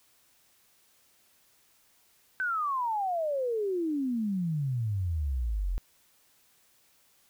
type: exponential sweep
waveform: sine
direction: down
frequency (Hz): 1547 to 41.15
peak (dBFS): -27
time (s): 2.4-5.78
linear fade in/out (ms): 0
effects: white hiss -65 dBFS RMS until 7.29 s